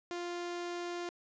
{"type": "tone", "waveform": "sawtooth", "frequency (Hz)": 349.2, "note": "F4", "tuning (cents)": 0, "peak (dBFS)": -33, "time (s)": [0.11, 1.09], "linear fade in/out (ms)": 0, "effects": ["resampled to 16000 Hz", "12-bit"]}